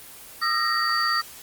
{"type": "tone cluster", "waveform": "sine", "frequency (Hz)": [1225, 1342, 1872, 4612], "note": ["D#6", "E6", "A#6", "D8"], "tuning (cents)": [-27, 31, 7, -32], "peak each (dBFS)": -26, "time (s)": [0.41, 1.22], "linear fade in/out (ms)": 20, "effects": ["white hiss -43 dBFS RMS until 1.42 s", "Opus 24 kbps"]}